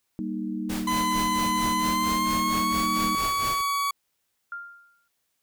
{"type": "chord", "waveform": "sine", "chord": "Eb major", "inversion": "first", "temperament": "just", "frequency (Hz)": [194.45, 233.3, 311.1], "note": ["G3", "Bb3", "Eb4"], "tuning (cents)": [-14, 2, 0], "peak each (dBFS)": -32, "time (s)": [0.19, 3.15], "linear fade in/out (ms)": 0}
{"type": "noise with tremolo", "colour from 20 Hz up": "pink", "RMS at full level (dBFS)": -33, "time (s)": [0.69, 3.62], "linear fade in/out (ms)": 10, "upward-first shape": "sine", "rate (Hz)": 4.4, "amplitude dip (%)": 75}
{"type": "tone with pitch glide", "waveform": "40% pulse", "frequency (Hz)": [1012, 1129.4], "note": ["B5", "C#6"], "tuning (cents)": [42, 32], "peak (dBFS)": -23, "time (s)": [0.87, 3.91], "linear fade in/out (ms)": 5, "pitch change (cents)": 190, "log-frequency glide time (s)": [1.77, 2.88]}
{"type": "tone with exponential decay", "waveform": "sine", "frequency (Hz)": 1396.9, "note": "F6", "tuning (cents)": 0, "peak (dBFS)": -30, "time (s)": [4.52, 5.08], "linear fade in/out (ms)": 2, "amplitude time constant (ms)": 120}
{"effects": ["white hiss -75 dBFS RMS until 5.42 s"]}